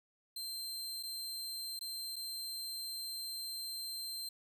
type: tone with dropouts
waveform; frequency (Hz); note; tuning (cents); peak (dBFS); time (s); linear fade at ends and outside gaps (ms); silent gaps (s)
sawtooth; 4135; C8; -21; -37; 0.36-4.29; 5; 1.028-1.033 / 1.792-1.81 / 2.159-2.163
effects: none